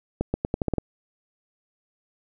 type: accelerating click train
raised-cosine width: 2 ms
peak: -10 dBFS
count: 8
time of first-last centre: 0.21-0.783 s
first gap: 130 ms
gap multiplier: 0.84
effects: none